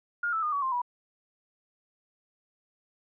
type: tone with pitch steps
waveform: sine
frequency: 1418 / 1315.4 / 1220.3 / 1132 / 1050.1 / 974.1 Hz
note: F6 / E6 / D#6 / C#6 / C6 / B5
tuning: +26 / -4 / -34 / +36 / +6 / -24 cents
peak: -26 dBFS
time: 0.23-0.818 s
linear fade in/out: 5 ms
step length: 98 ms
effects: none